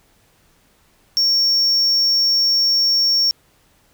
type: tone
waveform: triangle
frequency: 5500 Hz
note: F8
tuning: 27 cents flat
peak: -12 dBFS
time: 1.17-3.31 s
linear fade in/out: 0 ms
effects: pink hiss -57 dBFS RMS until 3.93 s